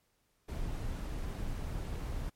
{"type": "noise", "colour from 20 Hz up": "brown", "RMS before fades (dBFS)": -37, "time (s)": [0.48, 2.3], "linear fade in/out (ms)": 10, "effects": ["pink hiss -75 dBFS RMS until 2.35 s", "MP3 64 kbps"]}